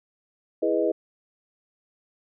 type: chord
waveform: sine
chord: E major seventh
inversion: none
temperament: equal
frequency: 329.6 / 415.3 / 493.9 / 622.3 Hz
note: E4 / G#4 / B4 / D#5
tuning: 0 / 0 / 0 / 0 cents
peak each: -26 dBFS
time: 0.62-0.92 s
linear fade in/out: 10 ms
effects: none